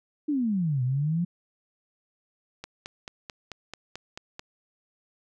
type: exponential two-way sweep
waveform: sine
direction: down then up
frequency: 309.9 to 122.9 to 178.7 Hz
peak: -23 dBFS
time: 0.28-1.25 s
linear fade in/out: 10 ms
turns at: 0.83 s
type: click train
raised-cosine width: 0.2 ms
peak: -20 dBFS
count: 9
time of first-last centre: 2.64-4.394 s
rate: 4.56 Hz
effects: none

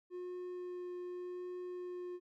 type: tone with vibrato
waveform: triangle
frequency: 358.9 Hz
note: F4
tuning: 47 cents sharp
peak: -39 dBFS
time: 0.1-2.2 s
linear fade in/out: 50 ms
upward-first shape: triangle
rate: 0.86 Hz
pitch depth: 9 cents each way
effects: none

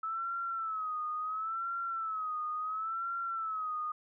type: tone with vibrato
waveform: sine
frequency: 1300 Hz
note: E6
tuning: 24 cents flat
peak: -33 dBFS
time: 0.03-3.92 s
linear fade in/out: 5 ms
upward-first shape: sine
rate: 0.72 Hz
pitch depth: 94 cents each way
effects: none

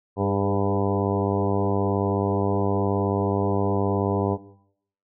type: harmonic tone with a mistuned harmonic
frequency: 99 Hz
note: G2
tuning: 18 cents sharp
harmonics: 1 / 2 / 3 / 4 / 5 / 6 / 7 / 8 / 9 / 10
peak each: -26 / -28 / -29 / -27 / -29 / -34 / -32 / -34 / -34 / -34 dBFS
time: 0.16-4.38 s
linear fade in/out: 50 ms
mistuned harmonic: 4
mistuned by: +19 cents
effects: noise-tail reverb RT60 0.7 s tail -17 dB re dry

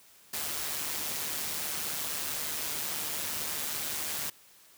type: noise with amplitude modulation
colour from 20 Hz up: white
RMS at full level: -32 dBFS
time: 0.33-4.3 s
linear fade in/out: 5 ms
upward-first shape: sine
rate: 151 Hz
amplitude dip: 50%
effects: white hiss -58 dBFS RMS until 4.77 s + high-pass 60 Hz 12 dB/octave

